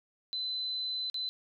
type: tone with dropouts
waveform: sine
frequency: 4030 Hz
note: B7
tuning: 34 cents sharp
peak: -32 dBFS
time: 0.33-1.29 s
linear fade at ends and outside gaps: 0 ms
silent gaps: 1.099-1.143 s
effects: none